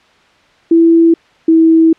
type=tone pair in turn; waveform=sine; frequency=331.8 / 324.8 Hz; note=E4 / E4; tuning=+11 / -26 cents; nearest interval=unison; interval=37 cents; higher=first; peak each=-4 dBFS; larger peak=neither; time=0.71-1.14 / 1.48-1.93 s; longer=second; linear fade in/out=5 ms; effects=white hiss -48 dBFS RMS until 1.98 s + low-pass 3000 Hz 12 dB/octave